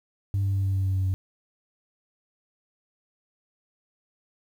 sine tone with pitch steps, 98.7 / 98.02 / 97.34 / 96.67 / 96 / 95.34 / 94.68 / 94.03 Hz, G2 / G2 / G2 / G2 / G2 / G2 / F#2 / F#2, +12 / 0 / -12 / -24 / -36 / -48 / +40 / +28 cents, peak -20 dBFS, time 0.34-1.14 s, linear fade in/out 0 ms, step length 100 ms, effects tanh soft clip ceiling -20 dBFS + 9-bit

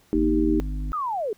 sine chord, Eb major, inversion second, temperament equal, 233.1 / 311.1 / 392 Hz, Bb3 / Eb4 / G4, 0 / 0 / 0 cents, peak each -26 / -20 / -26 dBFS, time 0.13-0.6 s, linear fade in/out 0 ms
harmonic tone, 50.6 Hz, G#1, 44 cents flat, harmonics 1 / 3 / 5 / 6, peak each -26 / -37 / -38 / -44 dBFS, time 0.15-0.92 s, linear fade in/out 0 ms
sine linear sweep, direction down, 1300 to 390 Hz, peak -24 dBFS, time 0.93-1.33 s, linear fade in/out 2 ms
effects pink hiss -59 dBFS RMS until 1.37 s

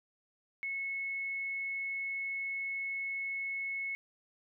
sine tone, 2193 Hz, C#7, 19 cents flat, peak -34 dBFS, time 0.63-3.95 s, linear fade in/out 0 ms, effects none

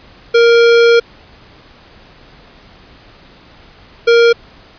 square tone pair in turn, 467.7 / 467.7 Hz, A#4 / A#4, +6 / +6 cents, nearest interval unison, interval 0 cents, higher neither, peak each -6 dBFS, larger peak neither, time 0.34-1 / 4.07-4.33 s, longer first, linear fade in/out 10 ms, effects pink hiss -42 dBFS RMS until 4.78 s + resampled to 11025 Hz

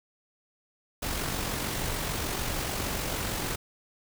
pink noise with amplitude modulation, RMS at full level -30 dBFS, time 1.02-3.56 s, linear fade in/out 10 ms, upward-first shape sine, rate 46.7 Hz, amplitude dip 35%, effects none

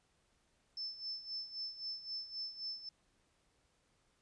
sine tone with tremolo, 5280 Hz, E8, 2 cents sharp, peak -38 dBFS, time 0.77-2.89 s, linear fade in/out 2 ms, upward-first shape sine, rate 3.8 Hz, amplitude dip 75%, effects pink hiss -75 dBFS RMS until 4.21 s + resampled to 22050 Hz

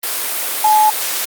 sine tone in noise, 856 Hz, A5, 48 cents flat, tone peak -8 dBFS, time 0.64-0.9 s, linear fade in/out 5 ms, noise white, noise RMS -20 dBFS, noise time 0.03-1.25 s, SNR +9 dB, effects high-pass 400 Hz 12 dB/octave + Opus 32 kbps

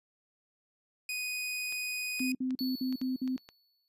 sawtooth tone, 2489 Hz, D#7, in tune, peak -30 dBFS, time 1.09-2.32 s, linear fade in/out 2 ms
clicks, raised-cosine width 0.2 ms, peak -31 dBFS, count 8, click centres 1.724 / 2.195 / 2.507 / 2.926 / 3.015 / 3.277 / 3.379 / 3.489 s
sine tone bursts, 257.8 Hz, C4, 26 cents flat, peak -29 dBFS, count 6, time 2.2-3.365 s, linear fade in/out 5 ms, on 150 ms, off 53 ms
square tone with exponential decay, 4435 Hz, C#8, in tune, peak -36 dBFS, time 2.59-3.88 s, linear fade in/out 0 ms, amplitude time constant 280 ms
effects noise-tail reverb RT60 0.1 s tail -26 dB re dry + resampled to 32000 Hz

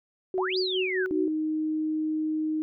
sine tone with tremolo, 372.7 Hz, F#4, 13 cents sharp, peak -24 dBFS, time 0.34-1.28 s, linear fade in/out 2 ms, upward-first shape sine, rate 4.9 Hz, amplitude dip 55%
sine exponential two-way sweep, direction up then down, 659.3 to 4978 to 1452 Hz, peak -28 dBFS, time 0.38-1.06 s, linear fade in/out 0 ms, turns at 0.58 s
sine tone, 311.1 Hz, D#4, in tune, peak -25 dBFS, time 1.11-2.62 s, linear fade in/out 0 ms
effects none

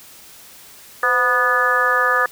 harmonic tone with a mistuned harmonic, 245.6 Hz, B3, 9 cents flat, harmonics 2 / 3 / 4 / 5 / 6 / 7, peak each -23 / -28 / -26 / -18 / -23 / -18 dBFS, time 1.03-2.26 s, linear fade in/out 2 ms, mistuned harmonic 2, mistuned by +62 cents, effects white hiss -43 dBFS RMS until 2.31 s

